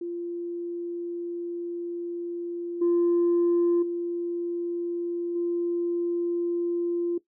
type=tone with level steps; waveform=sine; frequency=345.4 Hz; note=F4; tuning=19 cents flat; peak=-29 / -17 / -26 / -23 dBFS; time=0.01-7.18 s; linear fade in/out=5 ms; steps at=2.81 / 3.82 / 5.35 s; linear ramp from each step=10 ms; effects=noise-tail reverb RT60 0.1 s tail -17 dB re dry + tanh soft clip ceiling -17 dBFS